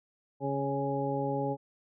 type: harmonic tone with a mistuned harmonic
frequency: 138.59 Hz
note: C#3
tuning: in tune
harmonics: 1 / 2 / 3 / 4 / 6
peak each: -35 / -35 / -35 / -35 / -35 dBFS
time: 0.4-1.57 s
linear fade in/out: 50 ms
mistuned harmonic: 1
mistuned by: +15 cents
effects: none